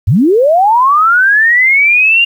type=linear sweep; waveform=sine; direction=up; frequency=77.5 to 2816 Hz; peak=-5 dBFS; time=0.07-2.25 s; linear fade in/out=10 ms; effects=7-bit